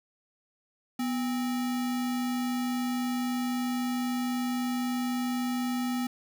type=tone with sample-and-hold; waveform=sine; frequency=246.9 Hz; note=B3; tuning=in tune; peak=-27 dBFS; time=0.99-6.07 s; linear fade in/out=5 ms; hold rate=1050 Hz; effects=none